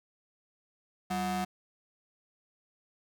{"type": "ring-modulated tone", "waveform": "45% pulse", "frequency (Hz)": 270, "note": "C#4", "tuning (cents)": -45, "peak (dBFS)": -27, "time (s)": [1.1, 1.45], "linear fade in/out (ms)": 10, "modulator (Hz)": 460, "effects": []}